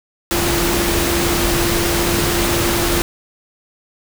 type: tone in noise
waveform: sine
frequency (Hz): 343.8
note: F4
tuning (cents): -27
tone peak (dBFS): -20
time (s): 0.31-3.02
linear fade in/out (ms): 0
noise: pink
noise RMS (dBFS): -18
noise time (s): 0.31-3.02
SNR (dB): -5
effects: none